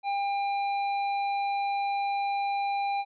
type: tone with hard clipping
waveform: sine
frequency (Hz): 800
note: G5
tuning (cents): +35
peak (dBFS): -28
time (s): 0.03-3.05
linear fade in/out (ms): 50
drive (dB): 9
effects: resampled to 11025 Hz